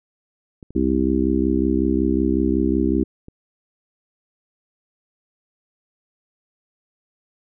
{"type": "clicks", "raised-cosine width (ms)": 3, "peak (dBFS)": -26, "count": 9, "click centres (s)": [0.628, 0.706, 0.757, 1.006, 1.569, 1.85, 2.483, 2.626, 3.284]}
{"type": "harmonic tone", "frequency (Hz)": 65.41, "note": "C2", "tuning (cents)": 0, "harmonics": [1, 3, 4, 5, 6], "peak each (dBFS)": [-25, -24, -21, -21, -25], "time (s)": [0.75, 3.04], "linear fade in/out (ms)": 10}
{"effects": []}